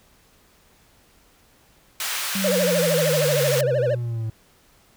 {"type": "high-pass noise", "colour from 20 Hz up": "pink", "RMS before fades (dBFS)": -27, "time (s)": [2, 3.61], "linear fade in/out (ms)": 2, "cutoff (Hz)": 1400, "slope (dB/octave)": 12}
{"type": "exponential sweep", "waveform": "triangle", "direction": "down", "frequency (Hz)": [196, 110], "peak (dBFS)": -22, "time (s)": [2.35, 4.3], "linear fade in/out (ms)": 5}
{"type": "tone with vibrato", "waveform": "triangle", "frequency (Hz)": 540, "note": "C#5", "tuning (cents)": -45, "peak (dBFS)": -17, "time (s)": [2.44, 3.95], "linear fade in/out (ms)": 5, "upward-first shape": "sine", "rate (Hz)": 13, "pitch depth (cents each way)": 210}
{"effects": ["pink hiss -57 dBFS RMS until 4.96 s"]}